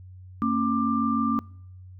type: tone cluster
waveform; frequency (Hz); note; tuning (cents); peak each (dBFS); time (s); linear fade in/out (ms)
sine; 227.4 / 274 / 1186; A#3 / C#4 / D6; -43 / -20 / +17; -24 / -27 / -26; 0.42-1.39; 0
effects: noise-tail reverb RT60 0.7 s tail -25 dB re dry + added 92 Hz sine -42 dBFS peak until 1.99 s